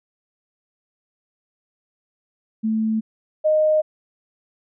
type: tone pair in turn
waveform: sine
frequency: 220 / 618.1 Hz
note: A3 / D#5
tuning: 0 / -12 cents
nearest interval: octave + tritone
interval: 1788 cents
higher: second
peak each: -18 / -14 dBFS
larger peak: second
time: 2.63-3.01 / 3.44-3.82 s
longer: neither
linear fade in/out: 20 ms
effects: none